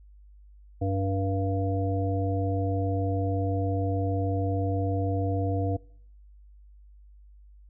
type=harmonic tone with a mistuned harmonic; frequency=96.4 Hz; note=G2; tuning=28 cents flat; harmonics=1 / 3 / 5 / 7; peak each=-26 / -31 / -33 / -34 dBFS; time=0.81-5.77 s; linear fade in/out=10 ms; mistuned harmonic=7; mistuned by=+32 cents; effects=noise-tail reverb RT60 0.6 s tail -23 dB re dry + added 50 Hz sine -49 dBFS peak until 7.69 s